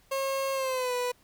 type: tone with pitch glide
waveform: 30% pulse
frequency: 541 to 493.2 Hz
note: C#5 to B4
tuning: -42 to -2 cents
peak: -25 dBFS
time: 0.11-1.12 s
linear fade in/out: 10 ms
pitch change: -160 cents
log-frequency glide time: 0.53-0.94 s
effects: pink hiss -63 dBFS RMS until 1.23 s